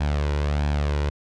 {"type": "tone with flanger", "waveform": "sawtooth", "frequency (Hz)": 73.2, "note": "D2", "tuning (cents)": -5, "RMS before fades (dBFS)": -23, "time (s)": [0, 1.1], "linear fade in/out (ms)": 10, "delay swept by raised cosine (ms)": [1.2, 2.09], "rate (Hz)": 1.5, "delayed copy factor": 0.5, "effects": ["low-pass 5000 Hz 12 dB/octave"]}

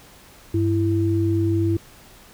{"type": "tone pair together", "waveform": "sine", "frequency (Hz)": [99.11, 332.4], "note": ["G2", "E4"], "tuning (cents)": [20, 15], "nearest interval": "octave + major sixth", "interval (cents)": 2095, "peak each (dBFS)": -20, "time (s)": [0.54, 1.77], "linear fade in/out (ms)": 5, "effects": ["pink hiss -48 dBFS RMS until 2.33 s"]}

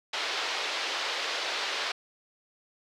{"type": "band-pass noise", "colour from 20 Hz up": "white", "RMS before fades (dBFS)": -32, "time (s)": [0.13, 1.92], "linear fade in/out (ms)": 5, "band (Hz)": [400, 4500], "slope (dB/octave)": 24, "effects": []}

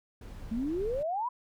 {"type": "noise", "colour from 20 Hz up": "brown", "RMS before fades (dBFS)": -42, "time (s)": [0.21, 1.03], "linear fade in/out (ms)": 5}
{"type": "exponential sweep", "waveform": "sine", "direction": "up", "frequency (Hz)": [214.2, 1021], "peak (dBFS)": -29, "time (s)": [0.51, 1.29], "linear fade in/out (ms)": 10}
{"effects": []}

